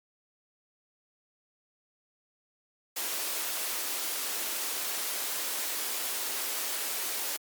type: high-pass noise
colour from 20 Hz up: white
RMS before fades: -33 dBFS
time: 2.96-7.37 s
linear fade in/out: 10 ms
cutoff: 280 Hz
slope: 24 dB/octave
effects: Opus 48 kbps